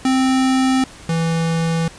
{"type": "tone pair in turn", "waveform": "square", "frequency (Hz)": [261.6, 164.8], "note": ["C4", "E3"], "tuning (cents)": [0, 0], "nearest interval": "minor sixth", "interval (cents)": 800, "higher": "first", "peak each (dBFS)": [-14, -17], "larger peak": "first", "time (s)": [[0.05, 0.84], [1.09, 1.88]], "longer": "neither", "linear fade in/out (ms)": 2, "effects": ["pink hiss -40 dBFS RMS until 1.98 s", "resampled to 22050 Hz"]}